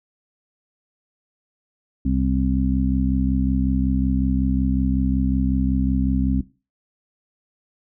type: harmonic tone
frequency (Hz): 65.41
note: C2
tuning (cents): 0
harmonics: 1 / 2 / 3 / 4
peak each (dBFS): -22 / -27 / -24 / -22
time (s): 2.05-6.41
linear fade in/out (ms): 5
effects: noise-tail reverb RT60 0.3 s tail -17 dB re dry